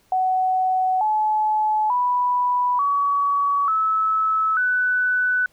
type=tone with pitch steps; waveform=sine; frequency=747 / 858.1 / 985.7 / 1132.2 / 1300.6 / 1494 Hz; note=F#5 / A5 / B5 / C#6 / E6 / F#6; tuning=+16 / -44 / -4 / +36 / -24 / +16 cents; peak=-17 dBFS; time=0.12-5.46 s; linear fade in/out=2 ms; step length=890 ms; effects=pink hiss -60 dBFS RMS until 5.52 s

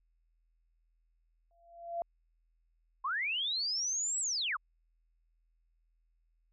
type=tone with exponential growth; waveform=sine; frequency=683 Hz; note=F5; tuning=39 cents flat; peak=-30 dBFS; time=1.51-2.02 s; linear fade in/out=1 ms; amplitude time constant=110 ms
type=linear two-way sweep; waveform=sine; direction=up then down; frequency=987.8 to 7930 to 987.8 Hz; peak=-31 dBFS; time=3.04-4.57 s; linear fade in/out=10 ms; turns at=4.2 s
effects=added 41 Hz sine -70 dBFS peak until 6.52 s

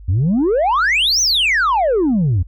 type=exponential two-way sweep; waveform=sine; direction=up then down; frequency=80.9 to 6272 to 80.9 Hz; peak=-10 dBFS; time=0.08-2.43 s; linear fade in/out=10 ms; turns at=1.21 s; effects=tanh soft clip ceiling -11 dBFS + added 50 Hz sine -34 dBFS peak until 2.47 s

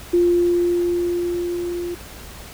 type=tone with level ramp; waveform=sine; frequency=349.2 Hz; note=F4; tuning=in tune; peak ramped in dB=-12 to -24 dBFS; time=0.13-1.95 s; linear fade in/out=10 ms; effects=added 60 Hz sine -42 dBFS peak until 2.53 s + pink hiss -39 dBFS RMS until 2.53 s

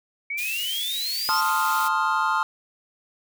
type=exponential sweep; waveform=sine; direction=up; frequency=2217 to 5520 Hz; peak=-26 dBFS; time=0.3-1.41 s; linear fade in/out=5 ms
type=high-pass noise; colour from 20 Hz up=white; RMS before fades=-33 dBFS; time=0.37-1.89 s; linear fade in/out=20 ms; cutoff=1900 Hz; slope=48 dB/octave
type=chord; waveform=triangle; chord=F dominant seventh; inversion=first; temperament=equal; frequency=880 / 1046.5 / 1244.5 / 1396.9 Hz; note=A5 / C6 / Eb6 / F6; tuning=0 / 0 / 0 / 0 cents; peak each=-24 dBFS; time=1.29-2.43 s; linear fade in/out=0 ms
effects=none

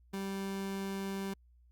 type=tone; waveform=30% pulse; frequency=195.1 Hz; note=G3; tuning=8 cents flat; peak=-33 dBFS; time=0.13-1.34 s; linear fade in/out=10 ms; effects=added 60 Hz sine -60 dBFS peak until 1.71 s + Opus 48 kbps

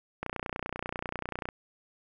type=click train; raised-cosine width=0.5 ms; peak=-18 dBFS; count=39; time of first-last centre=0.23-1.488 s; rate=30.2 Hz; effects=none

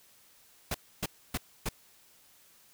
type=noise bursts; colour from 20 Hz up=pink; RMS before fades=-32 dBFS; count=4; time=0.71-1.69 s; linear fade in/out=5 ms; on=35 ms; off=280 ms; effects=white hiss -61 dBFS RMS until 2.73 s

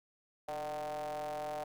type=ring-modulated tone; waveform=square; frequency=77.78 Hz; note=D#2; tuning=in tune; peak=-35 dBFS; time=0.48-1.64 s; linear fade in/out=5 ms; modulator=678 Hz; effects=12-bit

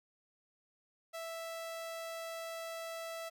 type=tone; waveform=sawtooth; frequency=659.3 Hz; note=E5; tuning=in tune; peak=-37 dBFS; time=1.13-3.3 s; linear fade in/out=20 ms; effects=none

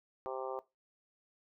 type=harmonic tone; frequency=131 Hz; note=C3; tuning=2 cents sharp; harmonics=3 / 4 / 5 / 6 / 7 / 8 / 9; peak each=-43 / -42 / -46 / -44 / -47 / -50 / -48 dBFS; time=0.26-0.59 s; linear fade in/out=0 ms; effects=noise-tail reverb RT60 0.2 s tail -17 dB re dry

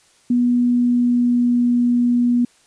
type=tone with pitch glide; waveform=sine; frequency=243.6 to 242.1 Hz; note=B3 to B3; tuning=-24 to -34 cents; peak=-13 dBFS; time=0.3-2.45 s; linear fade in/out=5 ms; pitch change=-10 cents; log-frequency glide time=0.65-1.7 s; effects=white hiss -55 dBFS RMS until 2.66 s + resampled to 22050 Hz

